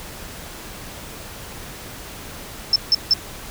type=tone bursts; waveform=sine; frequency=5300 Hz; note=E8; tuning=9 cents sharp; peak=-11 dBFS; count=3; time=2.73-3.137 s; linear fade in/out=2 ms; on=29 ms; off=160 ms; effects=pink hiss -36 dBFS RMS until 3.5 s